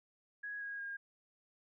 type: tone with pitch steps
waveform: sine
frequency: 1664 / 1642 / 1620.4 Hz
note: G#6 / G#6 / G#6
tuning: +3 / -20 / -43 cents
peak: -40 dBFS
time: 0.43-0.97 s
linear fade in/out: 10 ms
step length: 180 ms
effects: none